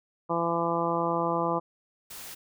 harmonic tone, 168.8 Hz, E3, 41 cents sharp, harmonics 1 / 2 / 3 / 4 / 5 / 6 / 7, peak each -34 / -32 / -31 / -33 / -33 / -31 / -33 dBFS, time 0.29-1.6 s, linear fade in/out 20 ms
white noise, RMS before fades -42 dBFS, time 2.1-2.35 s, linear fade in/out 10 ms
effects none

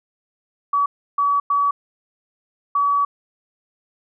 sine tone bursts at uneven times, 1139 Hz, C#6, 47 cents sharp, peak -15 dBFS, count 4, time 0.73-0.86 / 1.18-1.4 / 1.5-1.71 / 2.75-3.05 s, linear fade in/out 5 ms, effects none

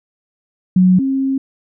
sine tone pair in turn, 183.9 / 268.5 Hz, F#3 / C4, -10 / +45 cents, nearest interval perfect fifth, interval 655 cents, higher second, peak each -7 / -14 dBFS, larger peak first, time 0.76-0.99 / 0.99-1.38 s, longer second, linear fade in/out 5 ms, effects none

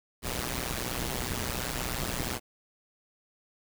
pink noise with amplitude modulation, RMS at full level -29 dBFS, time 0.22-2.4 s, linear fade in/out 50 ms, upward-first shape sine, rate 123 Hz, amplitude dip 95%, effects none

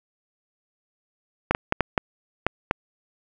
clicks, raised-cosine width 0.5 ms, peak -4 dBFS, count 7, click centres 1.51 / 1.549 / 1.724 / 1.807 / 1.978 / 2.466 / 2.711 s, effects none

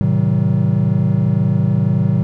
triangle chord, A diminished seventh, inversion none, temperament just, 110 / 132 / 158.4 / 190.08 Hz, A2 / C3 / Eb3 / Gb3, 0 / +16 / +31 / +47 cents, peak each -16 dBFS, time 0.01-2.23 s, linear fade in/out 0 ms, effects none

